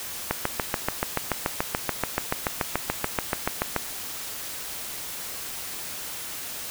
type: click train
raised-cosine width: 0.5 ms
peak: -7 dBFS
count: 25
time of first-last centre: 0.31-3.763 s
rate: 6.95 Hz
effects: white hiss -35 dBFS RMS until 6.7 s